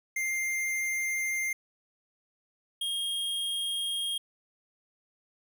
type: tone pair in turn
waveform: square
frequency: 2102 / 3244 Hz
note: C7 / G#7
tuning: +7 / -41 cents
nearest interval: minor sixth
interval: 752 cents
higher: second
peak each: -29 / -30 dBFS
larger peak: first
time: 0.16-1.53 / 2.81-4.18 s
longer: neither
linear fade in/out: 5 ms
effects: none